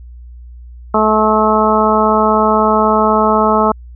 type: harmonic tone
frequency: 216.1 Hz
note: A3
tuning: 31 cents flat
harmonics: 1 / 2 / 3 / 4 / 5 / 6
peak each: -16 / -16 / -16 / -16 / -16 / -16 dBFS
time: 0.94-3.72 s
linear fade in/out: 5 ms
effects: added 60 Hz sine -31 dBFS peak until 3.95 s